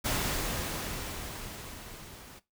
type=noise with level ramp; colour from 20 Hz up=pink; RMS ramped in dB=-29 to -50 dBFS; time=0.04-2.4 s; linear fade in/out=20 ms; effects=noise-tail reverb RT60 0.2 s tail -17 dB re dry